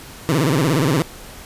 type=tone with vibrato; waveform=20% pulse; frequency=146.83 Hz; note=D3; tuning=in tune; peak=-10 dBFS; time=0.29-1.02 s; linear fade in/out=0 ms; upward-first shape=sine; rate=17 Hz; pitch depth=250 cents each way; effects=pink hiss -38 dBFS RMS until 1.45 s + resampled to 32000 Hz

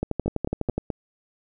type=two click trains; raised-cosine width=2 ms; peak=-13 / -11 dBFS; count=4 / 10; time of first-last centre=0.26-0.902 / 0.03-0.78 s; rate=4.67 / 12 Hz; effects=none

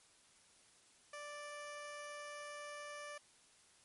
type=tone; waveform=15% pulse; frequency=587.3 Hz; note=D5; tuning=in tune; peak=-40 dBFS; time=1.13-3.18 s; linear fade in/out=5 ms; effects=white hiss -67 dBFS RMS until 3.84 s + MP3 48 kbps

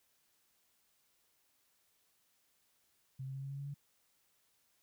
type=tone with pitch steps; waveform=sine; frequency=132.4 / 134.02 / 135.65 / 137.31 / 138.98 / 140.68 / 142.4 Hz; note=C3 / C3 / C#3 / C#3 / C#3 / C#3 / C#3; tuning=+21 / +42 / -37 / -16 / +5 / +26 / +47 cents; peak=-40 dBFS; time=3.19-3.743 s; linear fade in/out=10 ms; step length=79 ms; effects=white hiss -75 dBFS RMS until 4.82 s

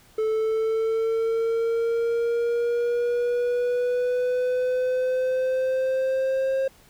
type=linear sweep; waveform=triangle; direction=up; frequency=436.1 to 535 Hz; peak=-19 dBFS; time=0.18-6.68 s; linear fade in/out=5 ms; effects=pink hiss -55 dBFS RMS until 6.89 s

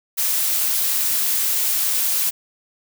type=noise; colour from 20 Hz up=blue; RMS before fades=-20 dBFS; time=0.17-2.31 s; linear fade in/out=20 ms; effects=none

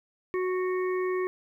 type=harmonic tone; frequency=368.5 Hz; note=F#4; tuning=7 cents flat; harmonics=1 / 3 / 5 / 6; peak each=-26 / -36 / -40 / -42 dBFS; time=0.34-1.27 s; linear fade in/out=0 ms; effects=11-bit

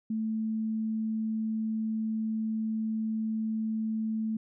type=tone; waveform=sine; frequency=220 Hz; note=A3; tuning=in tune; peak=-28 dBFS; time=0.1-4.37 s; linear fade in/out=5 ms; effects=none

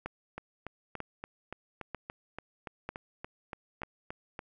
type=two click trains; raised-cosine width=0.5 ms; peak=-21 / -24 dBFS; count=5 / 15; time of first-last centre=0.06-3.834 / 0.38-4.391 s; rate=1.06 / 3.49 Hz; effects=none

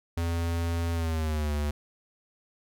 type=tone with pitch glide; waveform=square; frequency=84.3 to 73.81 Hz; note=E2 to D2; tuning=+39 to +9 cents; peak=-27 dBFS; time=0.17-1.71 s; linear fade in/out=5 ms; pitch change=-230 cents; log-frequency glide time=0.93-1.53 s; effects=none

